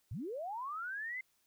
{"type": "linear sweep", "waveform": "sine", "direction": "up", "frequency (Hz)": [77.78, 2093], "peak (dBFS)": -38, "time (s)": [0.11, 1.21], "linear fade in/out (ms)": 5, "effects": ["white hiss -75 dBFS RMS until 1.46 s"]}